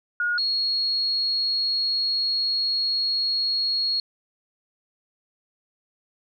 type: tone pair in turn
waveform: sine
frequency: 1438 / 4309 Hz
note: F#6 / C#8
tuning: -50 / -50 cents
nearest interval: octave + perfect fifth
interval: 1900 cents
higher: second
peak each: -21 dBFS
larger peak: neither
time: 0.2-0.38 / 0.38-4 s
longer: second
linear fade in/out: 2 ms
effects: none